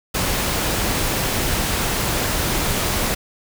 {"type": "noise", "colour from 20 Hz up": "pink", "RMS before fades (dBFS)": -21, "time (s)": [0.14, 3.15], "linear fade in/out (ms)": 10, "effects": []}